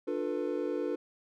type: chord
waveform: triangle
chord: B half-diminished seventh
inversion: first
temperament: just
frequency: 296.3 / 355.6 / 444.5 / 493.9 Hz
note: D4 / F4 / A4 / B4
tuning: +15 / +31 / +18 / 0 cents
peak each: -34 dBFS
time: 0.07-0.96 s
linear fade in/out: 10 ms
effects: none